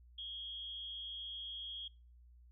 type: tone with amplitude modulation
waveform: sine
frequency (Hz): 3271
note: G#7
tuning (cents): -27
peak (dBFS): -40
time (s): 0.18-1.88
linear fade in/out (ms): 5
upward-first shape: sine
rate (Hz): 214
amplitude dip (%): 55
effects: noise-tail reverb RT60 0.4 s tail -25 dB re dry + added 60 Hz sine -58 dBFS peak until 2.51 s